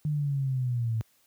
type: linear sweep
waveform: sine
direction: down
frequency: 152.6 to 109.6 Hz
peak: -25 dBFS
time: 0.05-1.01 s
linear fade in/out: 0 ms
effects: white hiss -66 dBFS RMS until 1.26 s + high-pass 60 Hz 12 dB/octave